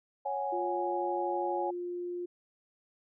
sine chord, C# suspended fourth, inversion none, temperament just, 554.4 / 739.2 / 831.5 Hz, C#5 / F#5 / G#5, 0 / -2 / +2 cents, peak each -36 / -38 / -33 dBFS, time 0.25-1.71 s, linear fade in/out 10 ms
sine tone, 352.8 Hz, F4, 18 cents sharp, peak -34 dBFS, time 0.52-2.26 s, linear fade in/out 10 ms
effects none

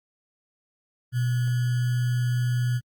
sine tone with sample-and-hold, 123 Hz, B2, 7 cents flat, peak -21 dBFS, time 1.12-2.81 s, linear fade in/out 50 ms, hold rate 1575 Hz, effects Opus 32 kbps

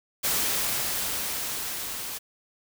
white noise with level ramp, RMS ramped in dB -25 to -35 dBFS, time 0.23-2.19 s, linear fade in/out 20 ms, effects none

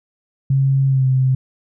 sine tone with pitch glide, 135.6 to 130.68 Hz, C#3 to C3, -38 to -2 cents, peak -12 dBFS, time 0.5-1.35 s, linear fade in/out 5 ms, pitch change -64 cents, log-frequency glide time 0.87-1.06 s, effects none

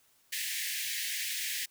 pink high-pass noise, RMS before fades -35 dBFS, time 0.32-1.66 s, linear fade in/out 10 ms, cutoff 1700 Hz, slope 96 dB/octave, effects white hiss -67 dBFS RMS until 1.7 s

